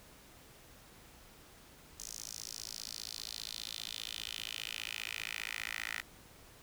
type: tone with high-pass filter sweep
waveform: 10% pulse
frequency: 55 Hz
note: A1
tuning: in tune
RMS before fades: -43 dBFS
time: 1.98-6.02 s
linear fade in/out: 20 ms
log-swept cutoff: 6300 to 1900 Hz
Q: 3.1
effects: pink hiss -58 dBFS RMS until 6.62 s